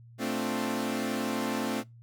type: chord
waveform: sawtooth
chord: D minor seventh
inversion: second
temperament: equal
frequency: 220 / 261.6 / 293.7 / 349.2 Hz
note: A3 / C4 / D4 / F4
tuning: 0 / 0 / 0 / 0 cents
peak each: -29 / -29 / -33 / -34 dBFS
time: 0.18-1.84 s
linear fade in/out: 50 ms
effects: noise-tail reverb RT60 0.2 s tail -22 dB re dry + added 117 Hz sine -49 dBFS peak until 2.02 s